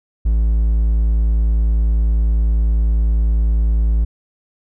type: tone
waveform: triangle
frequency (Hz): 55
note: A1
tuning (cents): 0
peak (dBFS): -10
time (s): 0.25-4.05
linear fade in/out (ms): 10
effects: none